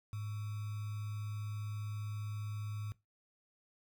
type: tone with sample-and-hold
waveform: sine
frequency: 105 Hz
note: G#2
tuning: 19 cents sharp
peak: -38 dBFS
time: 0.13-2.92 s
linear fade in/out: 0 ms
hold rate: 1225 Hz
effects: noise-tail reverb RT60 0.2 s tail -19 dB re dry